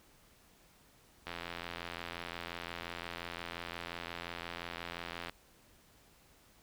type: click train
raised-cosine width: 0.3 ms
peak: -24 dBFS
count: 346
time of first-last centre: 1.27-5.296 s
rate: 85.7 Hz
effects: pink hiss -64 dBFS RMS until 6.62 s